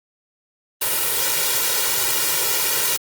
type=noise with comb filter; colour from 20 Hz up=white; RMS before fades=-20 dBFS; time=0.81-2.97 s; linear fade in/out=10 ms; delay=2.1 ms; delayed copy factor=+1; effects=high-pass 150 Hz 12 dB/octave + Opus 32 kbps